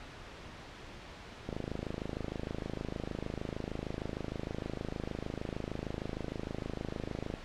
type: click train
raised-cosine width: 2 ms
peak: -23 dBFS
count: 156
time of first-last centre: 1.49-7.339 s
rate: 26.5 Hz
effects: pink hiss -48 dBFS RMS until 7.44 s + low-pass 4000 Hz 12 dB/octave